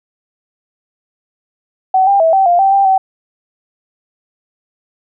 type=tone with pitch steps; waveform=sine; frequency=756 / 796 / 651 / 772 / 699 / 778 / 789 / 765 Hz; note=F#5 / G5 / E5 / G5 / F5 / G5 / G5 / G5; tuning=+37 / +26 / -22 / -27 / +1 / -13 / +11 / -42 cents; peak=-7 dBFS; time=1.94-2.98 s; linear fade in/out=5 ms; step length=130 ms; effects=none